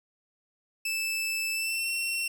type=tone with pitch glide; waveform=sawtooth; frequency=2634 to 2716 Hz; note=E7 to F7; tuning=-2 to -49 cents; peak=-25 dBFS; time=0.85-2.28 s; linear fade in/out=5 ms; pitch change=+53 cents; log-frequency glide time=1.52-1.89 s; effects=none